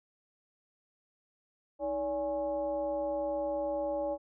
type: tone with frequency modulation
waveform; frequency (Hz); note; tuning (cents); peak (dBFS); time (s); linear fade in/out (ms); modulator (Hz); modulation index
sine; 573; D5; -43; -30; 1.79-4.18; 50; 257; 0.76
effects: none